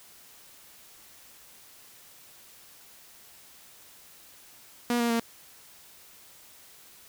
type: tone with pitch steps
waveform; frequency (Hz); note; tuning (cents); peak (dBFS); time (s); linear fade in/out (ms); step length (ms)
sawtooth; 240 / 235.6 / 231.3; B3 / A#3 / A#3; -49 / +19 / -13; -20; 4.9-5.197; 2; 99
effects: white hiss -53 dBFS RMS until 7.08 s